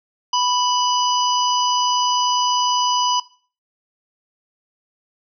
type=harmonic tone with a mistuned harmonic; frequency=989 Hz; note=B5; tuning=2 cents sharp; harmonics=1 / 3 / 5 / 6; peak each=-18 / -23 / -25 / -26 dBFS; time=0.33-3.2 s; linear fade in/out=5 ms; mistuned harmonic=6; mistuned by=+17 cents; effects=noise-tail reverb RT60 0.4 s tail -18 dB re dry